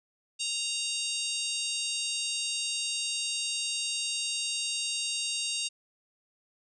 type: harmonic tone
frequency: 930 Hz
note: A#5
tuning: 4 cents flat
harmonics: 3 / 4 / 5 / 6 / 7 / 8 / 9 / 10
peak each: -35 / -36 / -37 / -42 / -40 / -41 / -38 / -44 dBFS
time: 0.39-5.69 s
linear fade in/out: 20 ms
effects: none